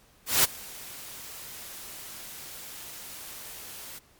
white noise with ADSR envelope, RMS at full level -19 dBFS, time 0.26-3.99 s, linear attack 180 ms, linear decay 18 ms, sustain -23 dB, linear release 11 ms, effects pink hiss -60 dBFS RMS until 4.19 s + MP3 96 kbps

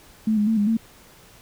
sine tone with pitch steps, 218.3 / 208.5 / 223.4 / 205.3 / 225.3 Hz, A3 / G#3 / A3 / G#3 / A3, -13 / +7 / +27 / -20 / +41 cents, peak -17 dBFS, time 0.27-0.77 s, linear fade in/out 5 ms, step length 100 ms, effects pink hiss -50 dBFS RMS until 1.41 s

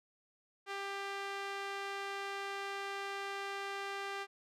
sawtooth tone with band-pass filter, 396.1 Hz, G4, 18 cents sharp, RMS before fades -41 dBFS, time 0.66-4.27 s, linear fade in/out 50 ms, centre 1800 Hz, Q 0.73, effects none

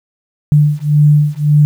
sine beating tone pair, 147.6 / 149.4 Hz, D3 / D3, +9 / +30 cents, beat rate 1.8 Hz, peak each -10 dBFS, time 0.52-1.65 s, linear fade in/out 0 ms, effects 7-bit

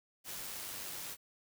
white noise with amplitude modulation, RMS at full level -42 dBFS, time 0.24-1.17 s, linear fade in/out 50 ms, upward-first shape sine, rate 98.3 Hz, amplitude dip 30%, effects none

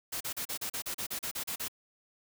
white noise bursts, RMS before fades -36 dBFS, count 13, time 0.12-1.683 s, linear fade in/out 10 ms, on 87 ms, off 36 ms, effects none

